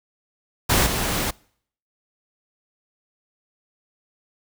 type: noise with level steps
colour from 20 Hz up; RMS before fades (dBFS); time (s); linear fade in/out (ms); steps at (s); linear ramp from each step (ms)
pink; -18 / -24; 0.69-1.31; 10; 0.86; 5
effects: noise-tail reverb RT60 0.6 s tail -25 dB re dry